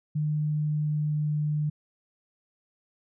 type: tone with pitch glide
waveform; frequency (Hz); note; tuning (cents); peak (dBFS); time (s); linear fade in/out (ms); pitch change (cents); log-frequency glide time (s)
sine; 151.3 to 150.17; D#3 to D3; -48 to +39; -24; 0.15-1.7; 10; -13; 0.36-1.5
effects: none